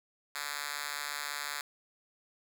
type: tone with high-pass filter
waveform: 5% pulse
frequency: 145.5 Hz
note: D3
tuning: 16 cents flat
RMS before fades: -38 dBFS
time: 0.35-1.61 s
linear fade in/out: 2 ms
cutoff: 1700 Hz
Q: 0.72
effects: none